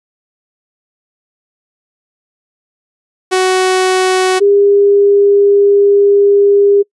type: tone pair in turn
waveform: sawtooth / sine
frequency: 372.5 / 403.3 Hz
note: F#4 / G4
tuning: +12 / +49 cents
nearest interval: minor second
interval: 137 cents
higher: second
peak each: -5 dBFS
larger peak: neither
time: 3.31-4.4 / 4.4-6.83 s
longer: second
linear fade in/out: 20 ms
effects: noise-tail reverb RT60 0.1 s tail -26 dB re dry + resampled to 24000 Hz